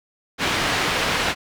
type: low-pass noise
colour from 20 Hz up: white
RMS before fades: -22 dBFS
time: 0.38-1.35 s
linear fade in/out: 50 ms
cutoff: 2900 Hz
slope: 12 dB/octave
effects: none